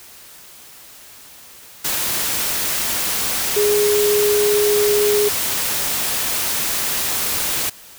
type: tone in noise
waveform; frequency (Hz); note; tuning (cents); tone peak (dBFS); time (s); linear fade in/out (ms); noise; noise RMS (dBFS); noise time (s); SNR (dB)
sine; 415.3; G#4; 0; -14; 3.56-5.29; 10; white; -21; 1.84-7.7; +4
effects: white hiss -42 dBFS RMS until 7.98 s